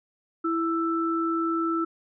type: tone pair together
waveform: sine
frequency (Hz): 330.3 / 1325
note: E4 / E6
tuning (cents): +4 / +9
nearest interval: 2 octaves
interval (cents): 2405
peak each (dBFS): -25 / -27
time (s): 0.44-1.85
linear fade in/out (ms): 10
effects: none